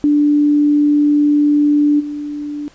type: tone with level steps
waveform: sine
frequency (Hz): 293.7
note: D4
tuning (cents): 0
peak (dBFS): -9 / -21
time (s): 0.04-2.68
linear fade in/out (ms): 0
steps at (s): 1.99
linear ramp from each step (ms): 20
effects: pink hiss -48 dBFS RMS until 2.74 s + resampled to 16000 Hz